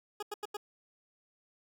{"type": "tone bursts", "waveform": "20% pulse", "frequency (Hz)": 415.4, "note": "G#4", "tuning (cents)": 0, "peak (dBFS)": -31, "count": 4, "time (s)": [0.2, 0.569], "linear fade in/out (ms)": 5, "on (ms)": 27, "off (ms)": 87, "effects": []}